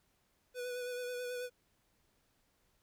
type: tone with vibrato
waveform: square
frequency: 493.9 Hz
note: B4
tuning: in tune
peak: -39 dBFS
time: 0.54-1.5 s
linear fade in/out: 50 ms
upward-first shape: sine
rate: 9.2 Hz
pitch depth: 22 cents each way
effects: pink hiss -75 dBFS RMS until 2.82 s

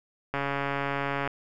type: click train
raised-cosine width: 0.5 ms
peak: -14 dBFS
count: 132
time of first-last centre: 0.34-1.276 s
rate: 140 Hz
effects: none

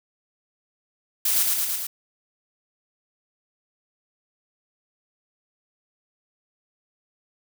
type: noise with echo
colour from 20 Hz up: blue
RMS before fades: -22 dBFS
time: 1.25-1.43 s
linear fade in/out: 5 ms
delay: 110 ms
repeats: 4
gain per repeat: -2 dB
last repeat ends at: 1.87 s
effects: none

